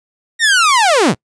sawtooth linear sweep, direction down, 1894 to 87.31 Hz, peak -5 dBFS, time 0.39-1.15 s, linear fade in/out 50 ms, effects noise-tail reverb RT60 0.1 s tail -26 dB re dry + resampled to 22050 Hz

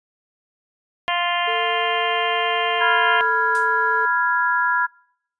harmonic tone, 349.2 Hz, F4, in tune, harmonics 2 / 3 / 4 / 5 / 6 / 7 / 8 / 9, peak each -24 / -24 / -34 / -27 / -28 / -32 / -29 / -29 dBFS, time 1.08-3.21 s, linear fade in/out 0 ms
triangle tone with pitch glide, 447.6 to 443 Hz, A4 to A4, +30 to +12 cents, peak -25 dBFS, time 1.47-4.06 s, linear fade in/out 10 ms, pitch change -18 cents, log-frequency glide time 2.69-3.63 s
sine chord, F diminished, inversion second, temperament equal with one note detuned, 987.8 / 1392.1 / 1661.2 Hz, Cb6 / F6 / Ab6, 0 / -6 / 0 cents, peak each -21 dBFS, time 2.8-4.87 s, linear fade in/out 20 ms
blue noise with exponential decay, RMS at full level -31 dBFS, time 3.55-3.74 s, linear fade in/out 0 ms, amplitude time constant 41 ms
effects noise-tail reverb RT60 0.7 s tail -26 dB re dry + resampled to 22050 Hz

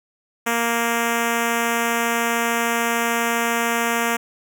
5% pulse tone with notch filter, 233.1 Hz, A#3, in tune, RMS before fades -21 dBFS, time 0.46-4.17 s, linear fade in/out 10 ms, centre 4000 Hz, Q 1.4, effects none

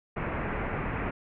pink low-pass noise, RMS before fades -32 dBFS, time 0.16-1.11 s, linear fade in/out 10 ms, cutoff 2400 Hz, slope 48 dB/octave, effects none

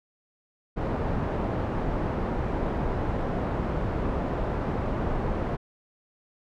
pink low-pass noise, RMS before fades -28 dBFS, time 0.76-5.57 s, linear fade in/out 20 ms, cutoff 940 Hz, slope 12 dB/octave, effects none

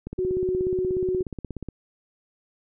click train, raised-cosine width 3 ms, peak -20 dBFS, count 28, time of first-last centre 0.07-1.687 s, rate 16.7 Hz
sine tone, 369 Hz, F#4, 5 cents flat, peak -22 dBFS, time 0.18-1.23 s, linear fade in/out 10 ms
effects none

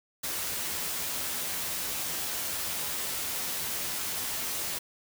white noise with comb filter, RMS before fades -33 dBFS, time 0.23-4.79 s, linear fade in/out 10 ms, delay 12 ms, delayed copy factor +0.5, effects none

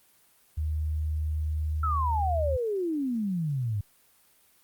sine tone, 77.1 Hz, D#2, 15 cents flat, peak -26 dBFS, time 0.57-2.57 s, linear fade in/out 10 ms
sine exponential sweep, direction down, 1347 to 97.3 Hz, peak -26 dBFS, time 1.83-3.81 s, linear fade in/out 5 ms
effects white hiss -62 dBFS RMS until 4.63 s + Opus 32 kbps

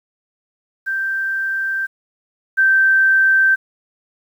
sine tone pair in turn, 1568 / 1558.1 Hz, G6 / G6, 0 / -11 cents, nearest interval unison, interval 11 cents, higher first, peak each -18 / -10 dBFS, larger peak second, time 0.86-1.87 / 2.57-3.56 s, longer first, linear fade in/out 20 ms, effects 8-bit

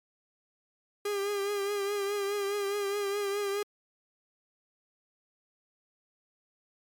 45% pulse tone with vibrato, 403.8 Hz, G#4, 49 cents flat, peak -29 dBFS, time 1.05-3.63 s, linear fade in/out 5 ms, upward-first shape triangle, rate 4.8 Hz, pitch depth 52 cents each way, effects MP3 96 kbps

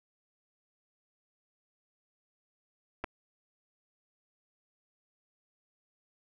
clicks, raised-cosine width 0.5 ms, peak -21 dBFS, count 2, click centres 3.04 / 3.043 s, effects none

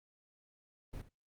brown noise with echo, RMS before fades -43 dBFS, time 0.93-1.02 s, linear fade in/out 10 ms, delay 71 ms, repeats 1, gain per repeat -15 dB, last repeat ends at 1.091 s, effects noise-tail reverb RT60 0.2 s tail -23 dB re dry + Opus 24 kbps

